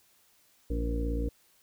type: harmonic tone with a mistuned harmonic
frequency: 57.3 Hz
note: A#1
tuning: 29 cents flat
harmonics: 1 / 2 / 3 / 4 / 5 / 6 / 8 / 9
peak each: -29 / -43 / -43 / -43 / -36 / -48 / -38 / -50 dBFS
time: 0.7-1.29 s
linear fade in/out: 5 ms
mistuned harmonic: 8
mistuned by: +42 cents
effects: white hiss -65 dBFS RMS until 1.62 s